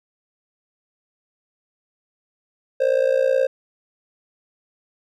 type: tone with amplitude modulation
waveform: triangle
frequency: 530 Hz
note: C5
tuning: 22 cents sharp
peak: -10 dBFS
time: 2.8-3.47 s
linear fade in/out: 10 ms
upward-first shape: sine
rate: 59 Hz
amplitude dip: 85%
effects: none